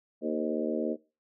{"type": "harmonic tone with a mistuned harmonic", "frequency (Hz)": 77.78, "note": "D#2", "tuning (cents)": 0, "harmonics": [3, 4, 5, 6, 7, 8], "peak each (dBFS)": [-33, -34, -35, -36, -36, -37], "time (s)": [0.21, 0.97], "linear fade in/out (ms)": 50, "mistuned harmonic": 7, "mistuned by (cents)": -35, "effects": ["noise-tail reverb RT60 0.3 s tail -21 dB re dry"]}